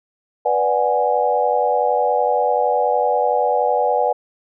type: chord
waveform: sine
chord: G# half-diminished seventh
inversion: first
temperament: equal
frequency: 493.9 / 587.3 / 740 / 830.6 Hz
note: B4 / D5 / F#5 / G#5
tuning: 0 / 0 / 0 / 0 cents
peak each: -20 / -21 / -20 / -20 dBFS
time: 0.45-4.13 s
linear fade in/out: 10 ms
effects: none